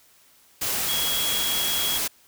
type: tone in noise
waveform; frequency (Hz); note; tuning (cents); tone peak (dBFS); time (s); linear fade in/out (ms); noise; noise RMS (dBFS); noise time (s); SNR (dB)
sine; 3322; G#7; 0; -26; 0.88-1.98; 10; white; -26; 0.61-2.08; -3
effects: white hiss -57 dBFS RMS until 2.27 s